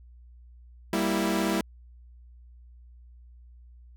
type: chord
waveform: sawtooth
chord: E diminished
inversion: first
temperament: equal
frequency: 196 / 233.1 / 329.6 Hz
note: G3 / Bb3 / E4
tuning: 0 / 0 / 0 cents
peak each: -24 / -27 / -24 dBFS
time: 0.93-1.61 s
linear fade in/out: 2 ms
effects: added 60 Hz sine -48 dBFS peak until 3.96 s